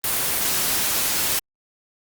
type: noise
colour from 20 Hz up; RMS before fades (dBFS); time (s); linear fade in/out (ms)
white; -22; 0.04-1.39; 2
effects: Opus 24 kbps